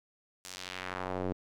square tone with band-pass filter sweep, 46.07 Hz, F#1, 7 cents flat, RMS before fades -38 dBFS, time 0.44-1.33 s, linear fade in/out 10 ms, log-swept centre 7900 to 350 Hz, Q 1.1, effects none

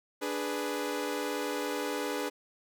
sawtooth chord, G# diminished, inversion second, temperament equal, 293.7 / 415.3 / 493.9 Hz, D4 / G#4 / B4, 0 / 0 / 0 cents, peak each -32 dBFS, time 0.21-2.3 s, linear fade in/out 20 ms, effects none

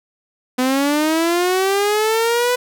sawtooth linear sweep, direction up, 250 to 499 Hz, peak -11 dBFS, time 0.58-2.56 s, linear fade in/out 10 ms, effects none

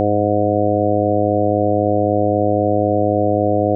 harmonic tone with a mistuned harmonic, 103.83 Hz, G#2, in tune, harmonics 1 / 2 / 3 / 4 / 5 / 6 / 7, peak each -22 / -25 / -20 / -23 / -19 / -21 / -21 dBFS, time 0-3.75 s, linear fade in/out 0 ms, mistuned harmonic 1, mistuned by -55 cents, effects none

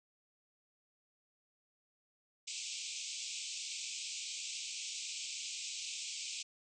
white band-pass noise, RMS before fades -43 dBFS, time 2.47-6.43 s, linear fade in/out 10 ms, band 2300 to 8000 Hz, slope 96 dB/octave, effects none

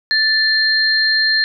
sine tone pair together, 1760 / 4186 Hz, A6 / C8, 0 / 0 cents, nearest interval octave + minor third, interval 1500 cents, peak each -15 dBFS, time 0.11-1.44 s, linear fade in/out 0 ms, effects none

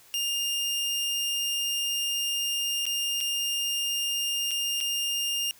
sawtooth tone with dropouts, 2812 Hz, F7, 11 cents sharp, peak -23 dBFS, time 0.14-5.51 s, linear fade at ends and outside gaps 0 ms, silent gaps 2.855-2.865 / 3.205-3.21 / 4.509-4.514 / 4.804-4.81 s, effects white hiss -55 dBFS RMS until 5.59 s

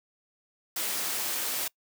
white noise, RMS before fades -31 dBFS, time 0.76-1.68 s, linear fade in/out 5 ms, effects noise-tail reverb RT60 0.1 s tail -24 dB re dry + high-pass 200 Hz 12 dB/octave

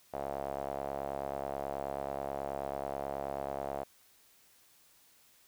sawtooth tone with band-pass filter, 69.3 Hz, C#2, in tune, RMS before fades -38 dBFS, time 0.13-3.84 s, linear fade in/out 10 ms, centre 670 Hz, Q 3.9, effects white hiss -64 dBFS RMS until 5.47 s

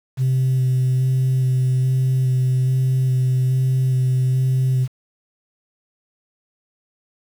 sine tone with vibrato, 129.4 Hz, C3, 19 cents flat, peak -13 dBFS, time 0.17-4.88 s, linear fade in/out 50 ms, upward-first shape square, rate 1.2 Hz, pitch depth 11 cents each way, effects tanh soft clip ceiling -13 dBFS + 7-bit

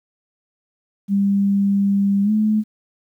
sine tone with pitch glide, 199 to 214.5 Hz, G3 to A3, +26 to -44 cents, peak -14 dBFS, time 1.08-2.64 s, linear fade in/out 50 ms, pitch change +130 cents, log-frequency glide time 2.23-2.31 s, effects 9-bit

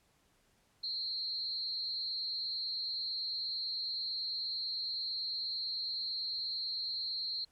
sine tone with amplitude modulation, 4194 Hz, C8, 3 cents sharp, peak -31 dBFS, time 0.83-7.45 s, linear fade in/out 10 ms, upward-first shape sine, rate 229 Hz, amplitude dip 85%, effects pink hiss -71 dBFS RMS until 7.51 s + low-pass 12000 Hz 12 dB/octave

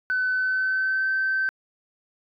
sine tone with pitch glide, 1510 to 1547.1 Hz, F#6 to G6, +35 to -23 cents, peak -20 dBFS, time 0.1-1.49 s, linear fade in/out 0 ms, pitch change +42 cents, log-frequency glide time 0.31-1.1 s, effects tanh soft clip ceiling -17 dBFS

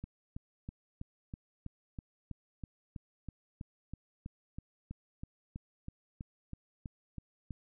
click train, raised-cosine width 5 ms, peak -29 dBFS, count 24, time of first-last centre 0.04-7.508 s, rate 3.08 Hz, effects none

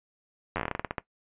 slowing click train, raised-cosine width 0.5 ms, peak -14 dBFS, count 14, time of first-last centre 0.56-0.982 s, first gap 10 ms, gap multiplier 1.18, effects noise-tail reverb RT60 0.1 s tail -18 dB re dry + resampled to 8000 Hz

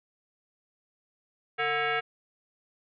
sine tone with frequency modulation, 452.7 Hz, A4, 49 cents sharp, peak -25 dBFS, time 1.58-2.01 s, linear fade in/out 20 ms, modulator 590 Hz, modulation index 3.7, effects none

